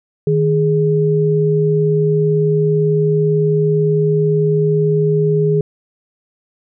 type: tone pair together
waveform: sine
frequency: 155.56 / 415.3 Hz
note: D#3 / G#4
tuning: 0 / 0 cents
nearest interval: octave + perfect fourth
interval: 1700 cents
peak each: -14 dBFS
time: 0.27-5.61 s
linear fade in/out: 2 ms
effects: none